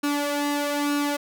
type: tone with flanger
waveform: sawtooth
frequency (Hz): 289.4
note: D4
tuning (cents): -25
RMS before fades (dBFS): -25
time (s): 0.03-1.17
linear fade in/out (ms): 10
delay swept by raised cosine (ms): 0.73 to 2.43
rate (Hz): 1.1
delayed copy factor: +0.6
effects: none